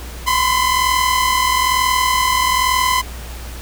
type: tone pair together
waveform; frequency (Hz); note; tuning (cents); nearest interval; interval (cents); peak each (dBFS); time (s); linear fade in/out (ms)
sawtooth; 1005.4 / 1046.5; B5 / C6; +31 / 0; minor second; 69; -12 / -14; 0.26-3.02; 20
effects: added 60 Hz sine -29 dBFS peak until 3.61 s + pink hiss -35 dBFS RMS until 3.61 s